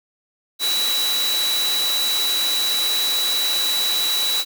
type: tone in noise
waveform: sine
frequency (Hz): 3929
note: B7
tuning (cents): -10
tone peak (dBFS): -19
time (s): 0.59-4.45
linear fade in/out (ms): 50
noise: white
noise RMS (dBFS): -25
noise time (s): 0.59-4.45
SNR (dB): +3
effects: high-pass 300 Hz 12 dB/octave